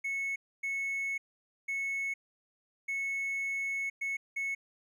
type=tone bursts at uneven times; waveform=triangle; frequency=2200 Hz; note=C#7; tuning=14 cents flat; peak=-29 dBFS; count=6; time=0.04-0.36 / 0.63-1.18 / 1.68-2.14 / 2.88-3.9 / 4.01-4.17 / 4.36-4.55 s; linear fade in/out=10 ms; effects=tanh soft clip ceiling -25 dBFS